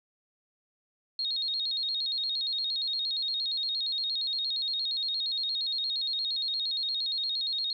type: tone with vibrato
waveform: sine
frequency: 3979 Hz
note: B7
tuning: 12 cents sharp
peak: -28 dBFS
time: 1.19-7.73 s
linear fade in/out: 2 ms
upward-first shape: square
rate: 8.6 Hz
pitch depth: 110 cents each way
effects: none